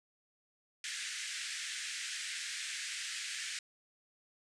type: band-pass noise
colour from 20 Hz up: pink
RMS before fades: -41 dBFS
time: 0.84-3.59 s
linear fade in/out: 2 ms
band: 1600 to 9100 Hz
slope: 48 dB/octave
effects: none